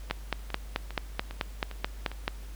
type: two click trains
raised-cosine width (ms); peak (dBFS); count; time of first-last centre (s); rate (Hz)
0.3; -24 / -11; 6 / 11; 0.1-2.116 / 0.11-2.279; 2.48 / 4.61
effects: added 50 Hz sine -39 dBFS peak until 2.55 s + pink hiss -53 dBFS RMS until 2.55 s